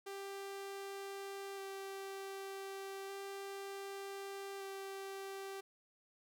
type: tone with vibrato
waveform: sawtooth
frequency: 392 Hz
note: G4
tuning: in tune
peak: -40 dBFS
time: 0.06-5.61 s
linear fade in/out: 10 ms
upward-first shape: square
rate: 0.33 Hz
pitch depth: 9 cents each way
effects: none